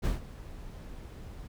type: noise with ADSR envelope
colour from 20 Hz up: brown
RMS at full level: -27 dBFS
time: 0.02-1.48 s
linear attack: 34 ms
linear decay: 140 ms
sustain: -17 dB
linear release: 15 ms
effects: none